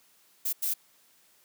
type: noise bursts at uneven times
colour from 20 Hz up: violet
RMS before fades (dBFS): -29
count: 2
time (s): 0.45-0.53 / 0.62-0.74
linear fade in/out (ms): 10
effects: white hiss -63 dBFS RMS until 1.44 s + high-pass 150 Hz 12 dB/octave